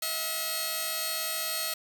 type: tone cluster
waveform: 5% pulse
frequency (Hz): 643 / 715 / 4288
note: E5 / F5 / C8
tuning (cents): -43 / +41 / +42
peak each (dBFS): -22 / -29 / -26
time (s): 0.02-1.74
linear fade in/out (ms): 5
effects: 8-bit